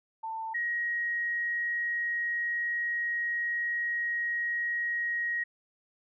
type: tone pair in turn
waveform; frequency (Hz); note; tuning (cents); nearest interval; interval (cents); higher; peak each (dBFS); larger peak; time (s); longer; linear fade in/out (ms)
sine; 892 / 1890.1; A5 / A#6; +23 / +23; octave + minor second; 1300; second; -33 / -28; second; 0.23-0.54 / 0.54-5.44; second; 10
effects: none